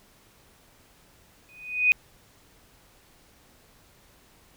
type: tone with exponential growth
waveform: sine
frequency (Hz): 2489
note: D#7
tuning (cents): 0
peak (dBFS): -13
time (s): 1.49-1.92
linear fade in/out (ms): 0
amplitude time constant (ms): 93
effects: pink hiss -58 dBFS RMS until 4.56 s